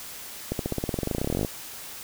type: accelerating click train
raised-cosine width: 2 ms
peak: -13 dBFS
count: 25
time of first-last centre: 0.52-1.448 s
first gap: 72 ms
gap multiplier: 0.94
effects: white hiss -40 dBFS RMS until 2.03 s